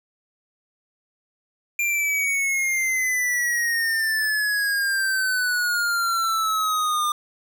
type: exponential sweep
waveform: square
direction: down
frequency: 2389 to 1200 Hz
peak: -21 dBFS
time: 1.79-7.12 s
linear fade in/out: 2 ms
effects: none